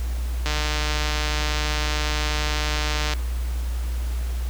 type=click train; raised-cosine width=0.2 ms; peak=-8 dBFS; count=405; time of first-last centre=0.46-3.135 s; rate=151 Hz; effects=added 60 Hz sine -23 dBFS peak until 4.49 s + pink hiss -41 dBFS RMS until 4.49 s